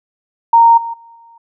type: tone with level steps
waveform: sine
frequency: 926 Hz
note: A#5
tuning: 12 cents flat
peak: -4 / -20 / -38 / -40 dBFS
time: 0.53-1.38 s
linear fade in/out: 5 ms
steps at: 0.77 / 0.93 / 1.15 s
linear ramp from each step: 10 ms
effects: none